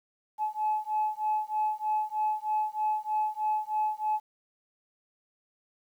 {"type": "beating tone pair", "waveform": "sine", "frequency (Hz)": [855, 858.2], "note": ["A5", "A5"], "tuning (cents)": [-50, -43], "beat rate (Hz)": 3.2, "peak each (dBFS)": -29, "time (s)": [0.38, 4.2], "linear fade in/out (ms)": 50, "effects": ["tanh soft clip ceiling -20 dBFS", "10-bit"]}